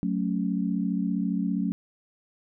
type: chord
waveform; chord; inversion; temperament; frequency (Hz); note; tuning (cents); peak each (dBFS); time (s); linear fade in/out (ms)
sine; F# minor; none; equal; 185 / 220 / 277.2; F#3 / A3 / C#4; 0 / 0 / 0; -27 / -29 / -30; 0.03-1.72; 0
effects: none